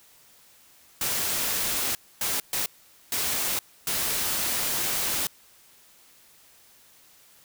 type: noise bursts at uneven times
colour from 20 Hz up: white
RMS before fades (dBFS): -27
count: 5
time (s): 1.01-1.95 / 2.21-2.4 / 2.53-2.66 / 3.12-3.59 / 3.87-5.27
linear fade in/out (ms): 2
effects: white hiss -56 dBFS RMS until 7.44 s